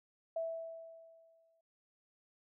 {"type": "tone with exponential decay", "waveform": "sine", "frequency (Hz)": 657, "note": "E5", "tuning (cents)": -6, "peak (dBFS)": -33, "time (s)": [0.36, 1.61], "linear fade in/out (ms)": 5, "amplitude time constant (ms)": 270, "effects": []}